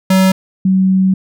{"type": "tone pair in turn", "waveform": ["square", "sine"], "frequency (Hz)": [189, 189], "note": ["F#3", "F#3"], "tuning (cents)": [37, 37], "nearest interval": "unison", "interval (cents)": 0, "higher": "neither", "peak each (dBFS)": -8, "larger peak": "neither", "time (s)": [[0.1, 0.32], [0.65, 1.14]], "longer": "second", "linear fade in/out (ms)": 5, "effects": []}